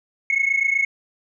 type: tone pair together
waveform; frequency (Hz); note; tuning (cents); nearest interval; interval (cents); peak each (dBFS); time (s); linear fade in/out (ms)
sine; 2175 / 2203; C#7 / C#7; -33 / -11; unison; 22; -19; 0.3-0.85; 2
effects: tanh soft clip ceiling -12 dBFS

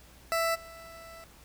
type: tone with level steps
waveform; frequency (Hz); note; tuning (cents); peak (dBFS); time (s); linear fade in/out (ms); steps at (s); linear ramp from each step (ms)
20% pulse; 662; E5; +7; -21 / -41; 0.32-1.24; 0; 0.54; 20
effects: added 60 Hz sine -56 dBFS peak until 1.44 s + pink hiss -56 dBFS RMS until 1.44 s

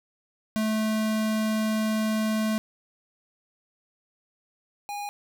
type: tone pair in turn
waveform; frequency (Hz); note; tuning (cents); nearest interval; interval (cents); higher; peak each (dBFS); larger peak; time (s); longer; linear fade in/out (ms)
square; 217.5 / 819.2; A3 / G#5; -20 / -24; octave + major seventh; 2296; second; -24 / -32; first; 0.56-2.58 / 4.89-5.09; first; 0
effects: none

